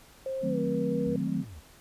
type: tone with pitch glide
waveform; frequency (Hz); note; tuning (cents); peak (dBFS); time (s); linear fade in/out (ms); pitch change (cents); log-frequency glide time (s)
sine; 530 to 480.4; C5 to B4; +22 to -48; -30; 0.26-1.16; 2; -170; 0.48-0.59
type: chord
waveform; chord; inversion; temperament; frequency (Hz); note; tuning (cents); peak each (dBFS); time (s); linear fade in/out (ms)
sine; D# diminished seventh; none; equal; 155.56 / 185 / 220 / 261.6; D#3 / F#3 / A3 / C4; 0 / 0 / 0 / 0; -35 / -32 / -33 / -32; 0.41-1.45; 50
type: exponential two-way sweep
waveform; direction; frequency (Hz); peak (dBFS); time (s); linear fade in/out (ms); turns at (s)
triangle; up then down; 65.1 to 214 to 65.1; -40; 1.05-1.61; 20; 1.3
effects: pink hiss -55 dBFS RMS until 1.8 s + resampled to 32000 Hz